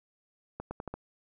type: accelerating click train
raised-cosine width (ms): 1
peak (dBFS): -23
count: 5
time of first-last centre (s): 0.6-0.94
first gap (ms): 110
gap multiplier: 0.83
effects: none